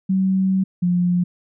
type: tone pair in turn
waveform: sine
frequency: 190 / 177.28 Hz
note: F#3 / F3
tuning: +46 / +26 cents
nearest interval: minor second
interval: 120 cents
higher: first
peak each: -15 dBFS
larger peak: neither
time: 0.09-0.64 / 0.82-1.24 s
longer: first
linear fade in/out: 10 ms
effects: none